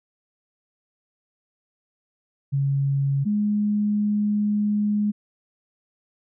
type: tone pair in turn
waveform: sine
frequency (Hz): 138.59 / 208.3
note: C#3 / G#3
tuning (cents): 0 / +5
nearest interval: perfect fifth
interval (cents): 705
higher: second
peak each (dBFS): -19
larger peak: neither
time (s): 2.52-3.25 / 3.25-5.12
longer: second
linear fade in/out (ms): 20
effects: none

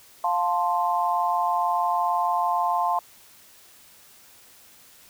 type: chord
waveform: sine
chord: F major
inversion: none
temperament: equal with one note detuned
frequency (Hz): 702.1 / 880 / 1046.5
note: F5 / A5 / C6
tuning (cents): +9 / 0 / 0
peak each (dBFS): -25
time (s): 0.24-2.99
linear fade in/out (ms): 2
effects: white hiss -52 dBFS RMS until 5.09 s

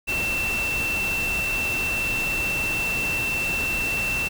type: tone in noise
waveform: sine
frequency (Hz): 2685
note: E7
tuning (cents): +31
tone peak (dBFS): -23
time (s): 0.07-4.29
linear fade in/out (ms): 20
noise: pink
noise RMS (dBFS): -31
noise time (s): 0.07-4.29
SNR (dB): +5
effects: none

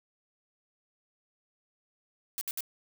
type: noise bursts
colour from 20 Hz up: blue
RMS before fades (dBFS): -34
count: 3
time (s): 2.38-2.606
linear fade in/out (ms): 0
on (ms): 32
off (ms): 65
effects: none

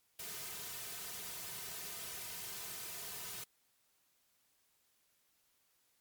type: noise with comb filter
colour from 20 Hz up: white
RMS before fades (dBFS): -45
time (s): 0.19-3.44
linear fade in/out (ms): 5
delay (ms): 3.6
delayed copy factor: -0.75
effects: white hiss -75 dBFS RMS until 6 s + MP3 96 kbps

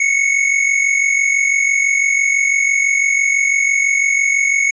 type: tone pair together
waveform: square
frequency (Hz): 2171 / 2217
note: C#7 / C#7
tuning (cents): -37 / 0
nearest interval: unison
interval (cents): 37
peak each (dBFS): -19 / -14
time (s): 0-4.71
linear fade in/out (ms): 5
effects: resampled to 16000 Hz

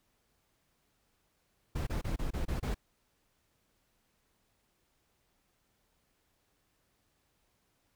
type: noise bursts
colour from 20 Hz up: brown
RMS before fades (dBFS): -33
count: 7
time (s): 1.75-2.746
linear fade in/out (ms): 10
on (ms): 120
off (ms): 26
effects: pink hiss -75 dBFS RMS until 7.95 s

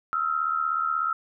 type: tone pair together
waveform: sine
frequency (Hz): 1286.5 / 1363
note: E6 / F6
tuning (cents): -43 / -43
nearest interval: minor second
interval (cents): 100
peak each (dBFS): -26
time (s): 0.13-1.13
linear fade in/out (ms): 0
effects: none

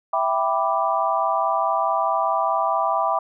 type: chord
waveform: sine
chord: E minor seventh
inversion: none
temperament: equal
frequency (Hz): 659.3 / 784 / 987.8 / 1174.7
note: E5 / G5 / B5 / D6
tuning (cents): 0 / 0 / 0 / 0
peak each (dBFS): -24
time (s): 0.13-3.19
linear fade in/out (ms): 5
effects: none

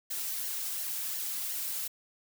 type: noise with flanger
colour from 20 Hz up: blue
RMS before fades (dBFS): -35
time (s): 0.1-1.88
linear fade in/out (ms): 10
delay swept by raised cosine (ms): 0.8 to 2.9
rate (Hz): 2.8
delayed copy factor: -0.55
effects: none

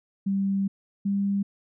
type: tone pair in turn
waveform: sine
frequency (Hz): 196 / 199.08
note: G3 / G3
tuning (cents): 0 / +27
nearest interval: unison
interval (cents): 27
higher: second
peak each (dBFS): -22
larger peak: neither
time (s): 0.26-0.68 / 1.05-1.43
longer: first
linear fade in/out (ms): 10
effects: none

